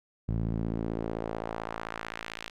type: tone with band-pass filter sweep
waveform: sawtooth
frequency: 55.7 Hz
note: A1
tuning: 22 cents sharp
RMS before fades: -34 dBFS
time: 0.28-2.5 s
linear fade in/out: 10 ms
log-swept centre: 130 to 3100 Hz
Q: 1.1
effects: none